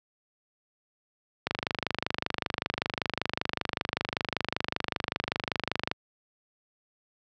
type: click train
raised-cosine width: 0.3 ms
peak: -10 dBFS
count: 113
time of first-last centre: 1.47-5.914 s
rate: 25.2 Hz
effects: high-pass 80 Hz 12 dB/octave